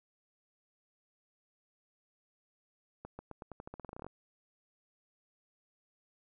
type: accelerating click train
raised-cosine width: 1 ms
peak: -30 dBFS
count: 17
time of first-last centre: 3.05-4.066 s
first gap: 140 ms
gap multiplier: 0.88
effects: none